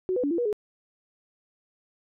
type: tone with pitch steps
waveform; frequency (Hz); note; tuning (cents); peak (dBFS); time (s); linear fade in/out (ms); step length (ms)
sine; 370.9 / 498 / 285.8 / 339.6 / 481.8 / 419.5; F#4 / B4 / D4 / F4 / B4 / G#4; +4 / +14 / -47 / -48 / -43 / +17; -23; 0.09-0.528; 0; 73
effects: none